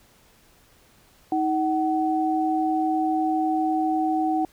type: tone pair together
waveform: sine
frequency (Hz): 316.2 / 752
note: D#4 / F#5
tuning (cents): +28 / +28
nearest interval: octave + minor third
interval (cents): 1500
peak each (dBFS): -23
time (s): 1.32-4.45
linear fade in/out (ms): 2
effects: pink hiss -57 dBFS RMS until 4.52 s